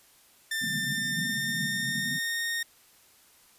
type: tone with pitch glide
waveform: sawtooth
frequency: 1789 to 1845.7 Hz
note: A6 to A#6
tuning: +28 to -18 cents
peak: -25 dBFS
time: 0.51-2.63 s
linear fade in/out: 5 ms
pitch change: +54 cents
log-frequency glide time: 0.73-2.43 s
type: band-pass noise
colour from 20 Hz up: white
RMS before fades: -37 dBFS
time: 0.61-2.19 s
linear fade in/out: 10 ms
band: 130 to 250 Hz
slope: 96 dB/octave
effects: white hiss -59 dBFS RMS until 3.58 s + resampled to 32000 Hz